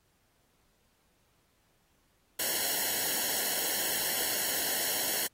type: noise with comb filter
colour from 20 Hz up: white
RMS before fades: -31 dBFS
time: 2.39-5.27 s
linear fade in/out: 5 ms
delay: 0.82 ms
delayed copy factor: -0.85
effects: pink hiss -71 dBFS RMS until 5.33 s + AAC 48 kbps